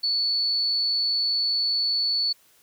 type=tone; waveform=sine; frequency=4445 Hz; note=C#8; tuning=4 cents sharp; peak=-21 dBFS; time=0.03-2.33 s; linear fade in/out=10 ms; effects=white hiss -59 dBFS RMS until 2.62 s